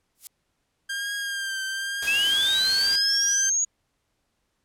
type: noise with exponential growth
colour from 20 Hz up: violet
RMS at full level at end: -29 dBFS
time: 0.15-0.27 s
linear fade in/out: 0 ms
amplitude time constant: 24 ms
type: tone with vibrato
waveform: sawtooth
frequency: 1597 Hz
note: G6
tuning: 32 cents sharp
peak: -24 dBFS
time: 0.89-3.5 s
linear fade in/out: 10 ms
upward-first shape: triangle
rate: 1 Hz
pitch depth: 47 cents each way
type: noise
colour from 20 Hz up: white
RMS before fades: -33 dBFS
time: 2.02-2.96 s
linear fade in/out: 5 ms
type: linear sweep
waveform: sine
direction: up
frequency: 2522 to 6770 Hz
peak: -20 dBFS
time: 2.07-3.65 s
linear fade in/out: 10 ms
effects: pink hiss -74 dBFS RMS until 4.64 s + low-pass 11000 Hz 12 dB/octave